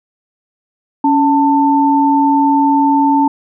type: tone pair together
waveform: sine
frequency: 280.3 / 890 Hz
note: C#4 / A5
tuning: +19 / +20 cents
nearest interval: octave + minor sixth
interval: 2001 cents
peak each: -11 dBFS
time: 1.04-3.28 s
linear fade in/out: 5 ms
effects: none